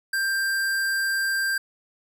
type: tone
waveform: square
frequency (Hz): 1582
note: G6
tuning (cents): +15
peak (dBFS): -23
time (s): 0.13-1.58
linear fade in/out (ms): 5
effects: none